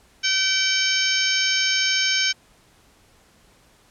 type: harmonic tone with a mistuned harmonic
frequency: 767 Hz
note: G5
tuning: 38 cents flat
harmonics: 2 / 3 / 4 / 5 / 6 / 7 / 8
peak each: -26 / -25 / -25 / -30 / -29 / -24 / -28 dBFS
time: 0.23-2.33 s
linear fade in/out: 20 ms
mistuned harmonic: 8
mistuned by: +71 cents
effects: pink hiss -56 dBFS RMS until 3.9 s + low-pass 11000 Hz 12 dB/octave